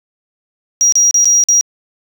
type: tone with dropouts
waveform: sine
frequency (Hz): 5730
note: F8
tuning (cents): +44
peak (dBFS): -5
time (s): 0.81-1.61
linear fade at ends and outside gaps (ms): 0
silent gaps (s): 0.923-0.955 / 1.11-1.143 / 1.245-1.255 / 1.438-1.487
effects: tanh soft clip ceiling -5 dBFS